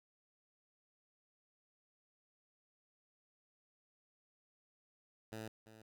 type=tone with echo; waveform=10% pulse; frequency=110 Hz; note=A2; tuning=in tune; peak=-36 dBFS; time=5.32-5.48 s; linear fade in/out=5 ms; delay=340 ms; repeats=1; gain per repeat=-13 dB; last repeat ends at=5.82 s; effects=none